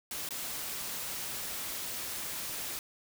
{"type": "noise with dropouts", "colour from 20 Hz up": "white", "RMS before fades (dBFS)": -38, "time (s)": [0.11, 2.79], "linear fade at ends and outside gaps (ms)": 1, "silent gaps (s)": [0.289, 0.307], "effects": []}